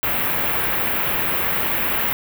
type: band-stop noise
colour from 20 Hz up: white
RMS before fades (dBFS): -21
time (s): 0.03-2.13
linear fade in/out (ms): 0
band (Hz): 2700 to 15000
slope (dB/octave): 24
effects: none